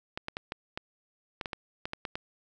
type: clicks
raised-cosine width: 0.3 ms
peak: -18 dBFS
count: 12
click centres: 0.175 / 0.284 / 0.369 / 0.521 / 0.775 / 1.412 / 1.458 / 1.532 / 1.855 / 1.934 / 2.052 / 2.155 s
effects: none